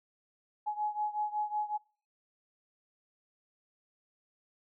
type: beating tone pair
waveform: sine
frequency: 841 / 846.4 Hz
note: G#5 / G#5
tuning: +22 / +33 cents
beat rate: 5.4 Hz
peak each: -33 / -36 dBFS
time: 0.66-1.78 s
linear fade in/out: 20 ms
effects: noise-tail reverb RT60 0.4 s tail -24 dB re dry